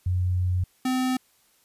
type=tone pair in turn; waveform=sine / square; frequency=90.7 / 256.5 Hz; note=F#2 / C4; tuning=-34 / -34 cents; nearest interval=octave + tritone; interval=1800 cents; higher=second; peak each=-21 / -23 dBFS; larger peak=first; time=0.06-0.64 / 0.85-1.17 s; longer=first; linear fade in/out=5 ms; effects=white hiss -63 dBFS RMS until 1.64 s + resampled to 32000 Hz